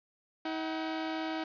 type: tone pair together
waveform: sawtooth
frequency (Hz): 319.2 / 759.2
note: D#4 / F#5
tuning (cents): +44 / +44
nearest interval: octave + minor third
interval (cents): 1500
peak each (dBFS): -30 / -36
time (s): 0.45-1.44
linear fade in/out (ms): 5
effects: resampled to 11025 Hz + 9-bit